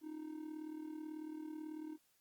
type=tone with amplitude modulation; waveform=triangle; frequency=310 Hz; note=D#4; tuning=6 cents flat; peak=-39 dBFS; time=0.01-1.98 s; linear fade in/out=50 ms; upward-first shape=sine; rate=38.2 Hz; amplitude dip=70%; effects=white hiss -75 dBFS RMS until 2.2 s + Opus 48 kbps